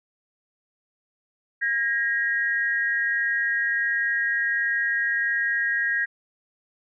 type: tone pair together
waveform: sine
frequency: 1629 / 1887.6 Hz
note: G#6 / A#6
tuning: -34 / +21 cents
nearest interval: minor third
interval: 255 cents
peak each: -24 dBFS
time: 1.61-6.06 s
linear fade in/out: 20 ms
effects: none